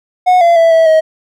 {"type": "tone with pitch steps", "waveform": "triangle", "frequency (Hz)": [730, 683, 662, 652, 634], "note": ["F#5", "F5", "E5", "E5", "D#5"], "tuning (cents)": [-24, -39, 7, -19, 32], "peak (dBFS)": -3, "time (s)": [0.26, 1.01], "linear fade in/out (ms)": 20, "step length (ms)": 150, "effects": []}